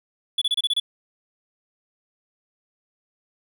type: tone bursts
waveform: triangle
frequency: 3434 Hz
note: A7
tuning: 43 cents flat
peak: -17 dBFS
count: 7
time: 0.38-0.8 s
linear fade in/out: 5 ms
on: 36 ms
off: 28 ms
effects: none